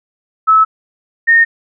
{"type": "tone pair in turn", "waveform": "sine", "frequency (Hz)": [1300, 1838.5], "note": ["E6", "A#6"], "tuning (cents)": [-24, -24], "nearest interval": "tritone", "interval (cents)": 600, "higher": "second", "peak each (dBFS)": -5, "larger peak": "neither", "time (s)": [[0.47, 0.65], [1.27, 1.45]], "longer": "neither", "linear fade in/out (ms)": 20, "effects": []}